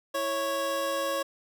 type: tone pair together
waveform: 25% pulse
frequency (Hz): 329.6 / 552.2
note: E4 / C#5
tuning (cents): 0 / -7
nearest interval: major sixth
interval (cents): 893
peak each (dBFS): -34 / -24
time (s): 0.14-1.23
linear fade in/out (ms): 10
effects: none